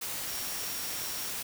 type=tone in noise; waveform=sine; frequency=5588 Hz; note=F8; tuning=in tune; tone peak=-42 dBFS; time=0.27-1.31 s; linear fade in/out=10 ms; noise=white; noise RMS=-36 dBFS; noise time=0.01-1.43 s; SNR=-9 dB; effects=none